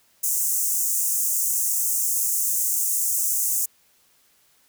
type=high-pass noise; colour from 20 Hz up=pink; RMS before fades=-23 dBFS; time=0.23-3.66 s; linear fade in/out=10 ms; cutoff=6500 Hz; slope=48 dB/octave; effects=white hiss -61 dBFS RMS until 4.68 s